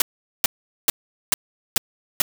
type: noise bursts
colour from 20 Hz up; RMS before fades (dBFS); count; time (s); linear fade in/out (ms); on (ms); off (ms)
white; -17; 6; 0-2.22; 2; 20; 420
effects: none